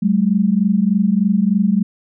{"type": "tone pair together", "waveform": "sine", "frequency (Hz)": [190, 213.3], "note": ["F#3", "G#3"], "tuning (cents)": [46, 46], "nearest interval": "major second", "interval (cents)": 200, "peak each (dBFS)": -15, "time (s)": [0.02, 1.83], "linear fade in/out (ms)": 10, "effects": []}